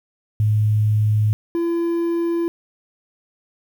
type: tone pair in turn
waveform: sine / triangle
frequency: 106.7 / 338.8 Hz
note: G#2 / E4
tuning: +47 / +48 cents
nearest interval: octave + minor sixth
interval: 2001 cents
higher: second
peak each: -14 / -16 dBFS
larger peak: first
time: 0.4-1.33 / 1.55-2.48 s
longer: neither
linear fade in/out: 0 ms
effects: 8-bit